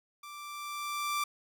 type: tone with level ramp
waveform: sawtooth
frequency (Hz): 1174.7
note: D6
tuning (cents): 0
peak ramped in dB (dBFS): -41 to -25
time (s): 0.23-1.24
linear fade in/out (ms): 5
effects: none